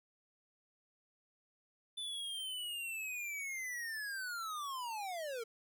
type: linear sweep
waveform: square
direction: down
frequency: 3520 to 440 Hz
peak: -40 dBFS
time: 1.97-5.44 s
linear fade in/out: 10 ms
effects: none